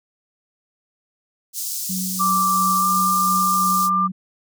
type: high-pass noise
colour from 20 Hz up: pink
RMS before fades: -27 dBFS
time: 1.53-3.9 s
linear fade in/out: 50 ms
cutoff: 5400 Hz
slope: 24 dB/octave
type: tone with tremolo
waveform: sine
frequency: 186.2 Hz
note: F#3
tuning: 11 cents sharp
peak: -24 dBFS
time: 1.89-4.12 s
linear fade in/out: 10 ms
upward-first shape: sine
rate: 2.9 Hz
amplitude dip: 35%
type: tone with pitch glide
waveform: sine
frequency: 1173 to 1191.4 Hz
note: D6 to D6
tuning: -2 to +24 cents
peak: -16 dBFS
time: 2.19-4.08 s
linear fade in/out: 20 ms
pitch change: +26 cents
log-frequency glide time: 2.8-2.86 s
effects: none